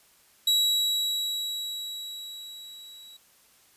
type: tone with level ramp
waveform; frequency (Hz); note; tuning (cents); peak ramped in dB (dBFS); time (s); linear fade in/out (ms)
40% pulse; 3887; B7; -28; -18 to -45; 0.47-3.17; 5
effects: white hiss -60 dBFS RMS until 3.76 s + resampled to 32000 Hz